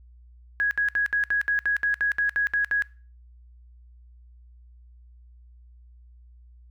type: tone bursts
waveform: sine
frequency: 1661 Hz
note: G#6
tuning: in tune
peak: -20 dBFS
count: 13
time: 0.6-2.822 s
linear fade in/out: 0 ms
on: 110 ms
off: 66 ms
effects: noise-tail reverb RT60 0.4 s tail -21 dB re dry + added 60 Hz sine -48 dBFS peak until 6.7 s